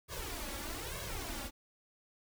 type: noise with flanger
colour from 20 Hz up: pink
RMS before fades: -41 dBFS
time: 0.08-1.51 s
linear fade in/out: 50 ms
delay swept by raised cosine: 1.8 to 3.6 ms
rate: 1.1 Hz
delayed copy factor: +1
effects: none